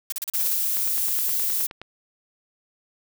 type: noise bursts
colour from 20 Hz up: blue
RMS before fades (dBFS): -28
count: 8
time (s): 0.1-0.536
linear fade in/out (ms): 2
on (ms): 23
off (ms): 36
type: noise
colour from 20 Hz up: violet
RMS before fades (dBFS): -24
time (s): 0.34-1.67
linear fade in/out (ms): 10
type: click train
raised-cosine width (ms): 0.3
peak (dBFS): -21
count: 11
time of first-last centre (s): 0.77-1.816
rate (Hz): 9.56
effects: none